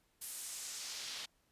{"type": "noise with band-pass filter sweep", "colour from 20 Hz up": "pink", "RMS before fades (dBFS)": -45, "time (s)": [0.21, 1.26], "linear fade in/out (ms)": 10, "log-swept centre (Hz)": [11000, 3800], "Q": 1.4, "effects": ["pink hiss -75 dBFS RMS until 1.51 s", "resampled to 32000 Hz"]}